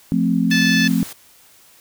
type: chord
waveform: sine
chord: F major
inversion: none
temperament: equal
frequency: 174.61 / 220 / 261.6 Hz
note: F3 / A3 / C4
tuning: 0 / 0 / 0 cents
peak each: -19 dBFS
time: 0.12-1.03 s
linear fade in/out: 0 ms
type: noise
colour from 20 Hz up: white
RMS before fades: -35 dBFS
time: 0.5-1.13 s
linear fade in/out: 5 ms
type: harmonic tone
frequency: 873 Hz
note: A5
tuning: 14 cents flat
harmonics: 2 / 3 / 4 / 5 / 6 / 7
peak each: -19 / -23 / -25 / -27 / -29 / -30 dBFS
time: 0.51-0.88 s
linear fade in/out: 5 ms
effects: white hiss -50 dBFS RMS until 1.8 s